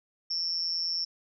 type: tone with amplitude modulation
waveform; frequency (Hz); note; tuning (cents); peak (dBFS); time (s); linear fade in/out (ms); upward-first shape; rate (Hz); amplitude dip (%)
sine; 5420; E8; +47; -24; 0.3-1.05; 10; sine; 169; 85
effects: none